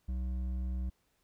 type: tone with hard clipping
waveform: sine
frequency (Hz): 63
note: B1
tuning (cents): +35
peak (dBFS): -34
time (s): 0.08-0.9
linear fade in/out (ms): 10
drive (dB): 7
effects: pink hiss -75 dBFS RMS until 1.23 s